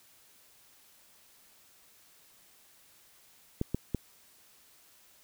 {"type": "clicks", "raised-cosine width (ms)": 3, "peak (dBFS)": -16, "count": 3, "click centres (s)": [3.614, 3.746, 3.947], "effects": ["white hiss -61 dBFS RMS until 5.23 s"]}